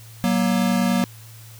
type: tone pair together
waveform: square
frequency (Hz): 187.2 / 237.3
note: F#3 / A#3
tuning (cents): +20 / +31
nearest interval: major third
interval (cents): 411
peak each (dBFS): -21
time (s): 0.24-1.04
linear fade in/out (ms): 0
effects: added 112 Hz sine -41 dBFS peak until 1.59 s + white hiss -47 dBFS RMS until 1.59 s